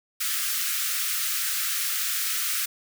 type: high-pass noise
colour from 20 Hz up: white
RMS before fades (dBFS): -27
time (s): 0.2-2.66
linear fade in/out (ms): 10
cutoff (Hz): 1200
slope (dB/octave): 96
effects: none